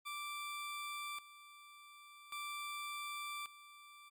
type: tone with tremolo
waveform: 20% pulse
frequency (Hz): 1173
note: D6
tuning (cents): -2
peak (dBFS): -37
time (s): 0.05-4.1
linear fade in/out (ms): 20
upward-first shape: square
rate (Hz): 0.44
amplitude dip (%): 80
effects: MP3 96 kbps